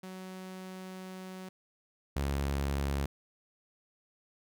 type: tone pair in turn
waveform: sawtooth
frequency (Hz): 186.7 / 69.79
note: F#3 / C#2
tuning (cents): +16 / +12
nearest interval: octave + perfect fourth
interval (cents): 1704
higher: first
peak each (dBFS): -38 / -26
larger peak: second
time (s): 0.03-1.49 / 2.16-3.06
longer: first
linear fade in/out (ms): 5
effects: none